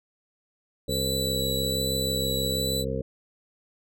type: tone with vibrato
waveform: sawtooth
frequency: 3951 Hz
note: B7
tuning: in tune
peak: -25 dBFS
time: 0.88-2.85 s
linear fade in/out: 50 ms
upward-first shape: sine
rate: 1.2 Hz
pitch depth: 9 cents each way
type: harmonic tone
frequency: 66.3 Hz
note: C2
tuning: 23 cents sharp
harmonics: 1 / 2 / 3 / 4 / 6 / 7 / 8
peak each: -34 / -33 / -35 / -37 / -38 / -32 / -34 dBFS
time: 0.88-3.02 s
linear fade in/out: 5 ms
effects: none